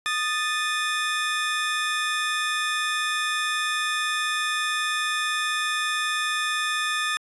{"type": "tone pair together", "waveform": "25% pulse", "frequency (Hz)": [1235.2, 1760], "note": ["D#6", "A6"], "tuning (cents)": [-13, 0], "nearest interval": "tritone", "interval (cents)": 613, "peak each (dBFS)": [-23, -22], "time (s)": [0.06, 7.17], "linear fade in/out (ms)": 0, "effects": ["resampled to 24000 Hz"]}